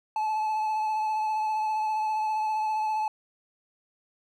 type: tone with vibrato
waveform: triangle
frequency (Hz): 864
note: A5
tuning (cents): -32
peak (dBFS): -23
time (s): 0.16-3.08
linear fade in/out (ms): 2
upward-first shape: triangle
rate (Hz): 15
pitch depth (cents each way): 25
effects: none